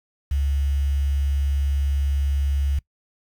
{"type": "tone with quantisation", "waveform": "sine", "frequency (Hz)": 70, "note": "C#2", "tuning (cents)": 18, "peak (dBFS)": -19, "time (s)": [0.31, 2.79], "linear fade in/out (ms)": 5, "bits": 7, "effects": ["noise-tail reverb RT60 0.1 s tail -22 dB re dry"]}